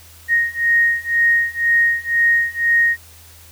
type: beating tone pair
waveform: sine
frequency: 1864.7 / 1866.7 Hz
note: A#6 / A#6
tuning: 0 / +2 cents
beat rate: 2 Hz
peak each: -17 / -16 dBFS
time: 0.28-2.97 s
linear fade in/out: 50 ms
effects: added 82 Hz sine -45 dBFS peak until 3.51 s + white hiss -45 dBFS RMS until 3.51 s